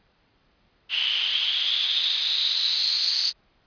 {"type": "noise with band-pass filter sweep", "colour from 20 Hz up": "white", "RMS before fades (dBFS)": -24, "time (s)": [0.89, 3.33], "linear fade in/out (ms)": 50, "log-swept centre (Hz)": [2900, 4600], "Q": 8.9, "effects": ["pink hiss -64 dBFS RMS until 3.66 s", "resampled to 11025 Hz"]}